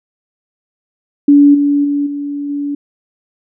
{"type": "tone with level steps", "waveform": "sine", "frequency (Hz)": 286.7, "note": "D4", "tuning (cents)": -42, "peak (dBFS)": [-3, -9, -12, -18, -16], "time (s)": [1.28, 2.75], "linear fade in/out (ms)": 5, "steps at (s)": [1.54, 1.84, 2.06, 2.49], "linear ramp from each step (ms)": 10, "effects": []}